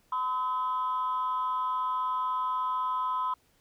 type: tone pair together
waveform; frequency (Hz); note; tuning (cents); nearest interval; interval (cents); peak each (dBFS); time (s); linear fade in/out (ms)
sine; 1015 / 1278.8; B5 / D#6; +47 / +47; major third; 400; -27 / -32; 0.12-3.34; 5
effects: tanh soft clip ceiling -22 dBFS + pink hiss -67 dBFS RMS until 3.6 s